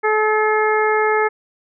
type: harmonic tone with a mistuned harmonic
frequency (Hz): 430.3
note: A4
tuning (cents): -39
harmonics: 1 / 2 / 3 / 4 / 5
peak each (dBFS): -17 / -20 / -22 / -23 / -24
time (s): 0.03-1.29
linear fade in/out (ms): 20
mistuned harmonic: 5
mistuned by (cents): -15
effects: none